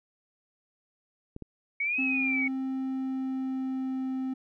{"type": "clicks", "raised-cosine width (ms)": 3, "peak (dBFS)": -26, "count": 2, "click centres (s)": [1.364, 1.423]}
{"type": "linear two-way sweep", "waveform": "sine", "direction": "up then down", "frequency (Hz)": [2217, 2601, 2217], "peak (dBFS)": -26, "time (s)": [1.8, 2.48], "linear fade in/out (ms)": 5, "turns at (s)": 2.01}
{"type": "tone with pitch glide", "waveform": "triangle", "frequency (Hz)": [264.2, 261.5], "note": ["C4", "C4"], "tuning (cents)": [17, -1], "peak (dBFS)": -27, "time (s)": [1.98, 4.34], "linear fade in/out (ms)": 10, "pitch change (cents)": -18, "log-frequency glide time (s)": [2.59, 4.16]}
{"effects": []}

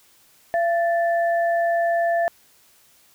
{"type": "tone pair together", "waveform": "sine", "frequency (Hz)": [679.7, 1760], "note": ["F5", "A6"], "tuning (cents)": [-47, 0], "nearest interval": "octave + major third", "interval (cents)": 1647, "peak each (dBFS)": [-18, -28], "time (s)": [0.54, 2.28], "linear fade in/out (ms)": 0, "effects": ["white hiss -56 dBFS RMS until 3.14 s"]}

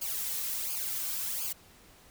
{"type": "noise with flanger", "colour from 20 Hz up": "blue", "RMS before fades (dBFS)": -34, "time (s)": [0.01, 1.53], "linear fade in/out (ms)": 10, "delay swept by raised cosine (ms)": [0.52, 3.02], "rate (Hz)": 1.4, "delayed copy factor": -0.9, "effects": ["pink hiss -57 dBFS RMS until 2.1 s"]}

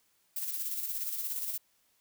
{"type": "noise with tremolo", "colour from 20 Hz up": "violet", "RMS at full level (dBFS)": -34, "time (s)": [0.36, 1.58], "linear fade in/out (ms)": 5, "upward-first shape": "square", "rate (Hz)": 17, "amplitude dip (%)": 40, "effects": ["white hiss -71 dBFS RMS until 2 s"]}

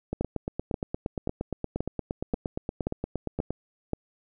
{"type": "two click trains", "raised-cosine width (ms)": 2, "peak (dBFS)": [-14, -16], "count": [8, 30], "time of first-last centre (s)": [[0.21, 3.933], [0.13, 3.506]], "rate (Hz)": [1.88, 8.59], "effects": []}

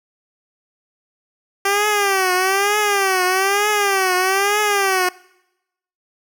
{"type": "tone with vibrato", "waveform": "10% pulse", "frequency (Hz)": 392, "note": "G4", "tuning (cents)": 0, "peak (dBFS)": -7, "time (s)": [1.65, 5.09], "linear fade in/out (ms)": 5, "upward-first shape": "triangle", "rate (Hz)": 1.1, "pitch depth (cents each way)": 140, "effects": ["noise-tail reverb RT60 0.9 s tail -23 dB re dry"]}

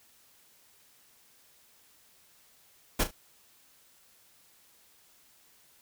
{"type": "noise with echo", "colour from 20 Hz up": "pink", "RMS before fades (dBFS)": -25, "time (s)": [2.99, 3.04], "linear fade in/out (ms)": 10, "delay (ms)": 36, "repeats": 2, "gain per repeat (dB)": -11, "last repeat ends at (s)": 3.112, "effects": ["white hiss -62 dBFS RMS until 5.81 s"]}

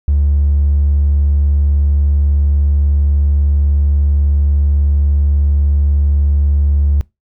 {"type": "tone", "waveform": "triangle", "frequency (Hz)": 71.8, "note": "D2", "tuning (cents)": -39, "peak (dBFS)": -6, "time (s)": [0.08, 7.01], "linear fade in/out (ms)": 0, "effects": ["noise-tail reverb RT60 0.2 s tail -23 dB re dry", "tanh soft clip ceiling -5 dBFS"]}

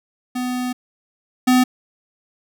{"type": "tone pair in turn", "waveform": "square", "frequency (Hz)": [250, 252.8], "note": ["B3", "B3"], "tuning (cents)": [21, 41], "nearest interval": "unison", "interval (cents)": 20, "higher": "second", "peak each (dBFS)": [-22, -12], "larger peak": "second", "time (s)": [[0.35, 0.73], [1.47, 1.64]], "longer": "first", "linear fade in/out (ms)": 10, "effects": []}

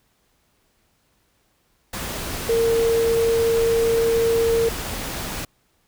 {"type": "tone in noise", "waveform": "sine", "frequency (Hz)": 459.1, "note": "A#4", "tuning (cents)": -26, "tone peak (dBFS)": -16, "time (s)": [2.49, 4.69], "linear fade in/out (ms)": 5, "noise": "pink", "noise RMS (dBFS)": -29, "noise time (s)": [1.93, 5.45], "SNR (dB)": 10, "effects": ["pink hiss -65 dBFS RMS until 5.87 s"]}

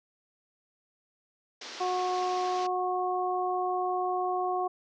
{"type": "band-pass noise", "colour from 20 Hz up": "white", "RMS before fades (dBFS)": -43, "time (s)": [1.61, 2.67], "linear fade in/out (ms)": 5, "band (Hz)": [230, 6000], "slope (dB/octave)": 48}
{"type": "harmonic tone", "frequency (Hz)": 365.1, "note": "F#4", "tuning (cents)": -23, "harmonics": [1, 2, 3], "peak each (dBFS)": [-32, -29, -34], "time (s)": [1.8, 4.68], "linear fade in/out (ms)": 10}
{"effects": []}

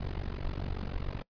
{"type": "noise with amplitude modulation", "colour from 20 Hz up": "brown", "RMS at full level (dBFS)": -31, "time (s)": [0, 1.23], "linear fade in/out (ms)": 10, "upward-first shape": "sine", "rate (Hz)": 47.1, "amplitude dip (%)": 100, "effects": ["noise-tail reverb RT60 0.1 s tail -23 dB re dry", "resampled to 11025 Hz"]}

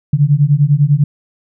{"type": "beating tone pair", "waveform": "sine", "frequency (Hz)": [140, 150], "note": ["C#3", "D3"], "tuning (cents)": [18, 37], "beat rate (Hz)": 10, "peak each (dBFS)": -11, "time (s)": [0.13, 1.04], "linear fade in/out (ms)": 5, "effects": []}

